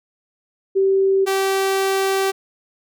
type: tone pair in turn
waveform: sine / sawtooth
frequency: 387.2 / 387.2 Hz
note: G4 / G4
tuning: -21 / -21 cents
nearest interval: unison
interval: 0 cents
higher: neither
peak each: -13 dBFS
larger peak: neither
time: 0.75-1.26 / 1.26-2.32 s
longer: second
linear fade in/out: 20 ms
effects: none